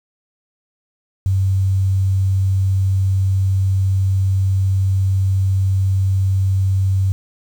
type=tone with quantisation; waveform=sine; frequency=95.9 Hz; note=G2; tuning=37 cents flat; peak=-13 dBFS; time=1.26-7.12 s; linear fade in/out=0 ms; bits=7; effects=none